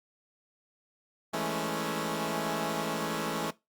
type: chord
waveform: 10% pulse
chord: A major seventh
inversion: second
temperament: equal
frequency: 164.81 / 207.7 / 220 / 277.2 Hz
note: E3 / G#3 / A3 / C#4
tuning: 0 / 0 / 0 / 0 cents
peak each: -27 / -29 / -27 / -28 dBFS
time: 1.33-3.51 s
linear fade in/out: 10 ms
effects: noise-tail reverb RT60 0.2 s tail -19 dB re dry + Opus 48 kbps